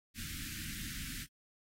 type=band-stop noise; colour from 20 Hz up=pink; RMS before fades=-43 dBFS; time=0.14-1.27 s; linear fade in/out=50 ms; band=290 to 1500 Hz; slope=48 dB/octave; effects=AAC 48 kbps